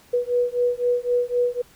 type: beating tone pair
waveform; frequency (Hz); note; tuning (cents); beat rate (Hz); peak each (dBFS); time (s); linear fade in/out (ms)
sine; 486.4 / 490.3; B4 / B4; -26 / -13; 3.9; -22; 0.13-1.62; 10
effects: pink hiss -53 dBFS RMS until 1.75 s